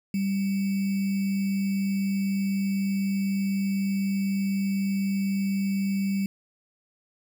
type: tone with sample-and-hold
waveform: sine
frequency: 196 Hz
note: G3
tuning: in tune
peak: -23 dBFS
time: 0.14-6.26 s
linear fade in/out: 2 ms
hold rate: 2450 Hz
effects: none